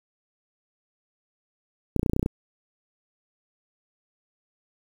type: clicks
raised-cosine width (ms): 3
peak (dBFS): -10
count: 10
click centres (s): 1.963 / 1.995 / 2.031 / 2.062 / 2.097 / 2.134 / 2.164 / 2.195 / 2.229 / 2.261
effects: 7-bit